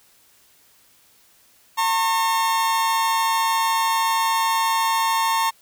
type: tone pair together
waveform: 40% pulse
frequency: 906.8 / 1087 Hz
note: A#5 / C#6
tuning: -48 / -34 cents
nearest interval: minor third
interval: 314 cents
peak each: -19 / -22 dBFS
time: 1.77-5.51 s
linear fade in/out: 20 ms
effects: white hiss -56 dBFS RMS until 5.61 s